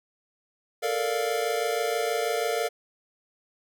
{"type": "chord", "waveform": "square", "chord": "Bb major seventh", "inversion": "third", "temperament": "equal", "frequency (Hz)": [440, 466.2, 587.3, 698.5], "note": ["A4", "Bb4", "D5", "F5"], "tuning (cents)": [0, 0, 0, 0], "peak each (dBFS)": [-32, -30, -33, -31], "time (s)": [0.82, 2.69], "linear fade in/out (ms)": 20, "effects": []}